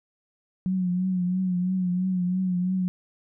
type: tone with vibrato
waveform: sine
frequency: 182.8 Hz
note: F#3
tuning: 21 cents flat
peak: -22 dBFS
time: 0.66-2.88 s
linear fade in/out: 0 ms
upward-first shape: triangle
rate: 3 Hz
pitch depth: 58 cents each way
effects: none